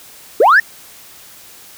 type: linear sweep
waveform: sine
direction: up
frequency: 370 to 1864.7 Hz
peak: -4 dBFS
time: 0.4-0.6 s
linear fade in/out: 5 ms
effects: tanh soft clip ceiling -3 dBFS + white hiss -40 dBFS RMS until 1.77 s